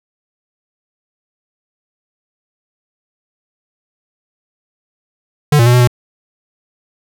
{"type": "tone with pitch steps", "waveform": "square", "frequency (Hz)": [148.1, 117.4, 122.1, 124, 122.2], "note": ["D3", "A#2", "B2", "B2", "B2"], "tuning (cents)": [15, 13, -19, 7, -18], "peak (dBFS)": -7, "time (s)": [5.52, 5.875], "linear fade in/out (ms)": 5, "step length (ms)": 71, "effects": []}